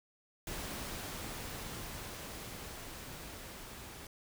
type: noise with level ramp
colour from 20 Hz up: pink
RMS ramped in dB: -41 to -49 dBFS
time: 0.47-4.07 s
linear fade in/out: 2 ms
effects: none